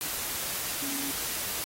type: tone in noise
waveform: sine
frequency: 279.9 Hz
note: C#4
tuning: 17 cents sharp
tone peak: -37 dBFS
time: 0.82-1.11 s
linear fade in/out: 0 ms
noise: white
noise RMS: -33 dBFS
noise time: 0.01-1.64 s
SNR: -7 dB
effects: AAC 48 kbps